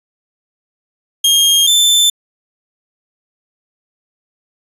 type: tone pair in turn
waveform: sawtooth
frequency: 3231 / 3537 Hz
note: G#7 / A7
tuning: -48 / +8 cents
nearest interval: major second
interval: 156 cents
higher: second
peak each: -5 dBFS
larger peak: neither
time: 1.24-1.67 / 1.67-2.1 s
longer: neither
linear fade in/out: 5 ms
effects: resampled to 32000 Hz